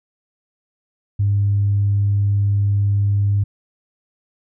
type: tone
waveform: sine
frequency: 101 Hz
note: G#2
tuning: 48 cents flat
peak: -13 dBFS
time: 1.19-3.44 s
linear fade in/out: 10 ms
effects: tanh soft clip ceiling -9 dBFS